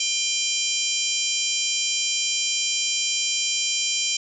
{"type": "harmonic tone with a mistuned harmonic", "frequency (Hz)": 800, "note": "G5", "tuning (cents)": 35, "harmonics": [3, 4, 5, 6, 7, 8, 9], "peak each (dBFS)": [-30, -27, -32, -31, -28, -32, -29], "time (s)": [0, 4.17], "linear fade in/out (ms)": 5, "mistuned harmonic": 4, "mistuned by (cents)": -36, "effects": []}